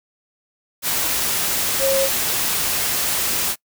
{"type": "tone in noise", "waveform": "sine", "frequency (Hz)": 541, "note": "C#5", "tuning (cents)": -42, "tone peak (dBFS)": -16, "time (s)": [1.79, 2.09], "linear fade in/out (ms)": 50, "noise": "white", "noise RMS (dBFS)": -21, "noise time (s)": [0.82, 3.56], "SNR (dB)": 2, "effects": ["noise-tail reverb RT60 0.1 s tail -24 dB re dry"]}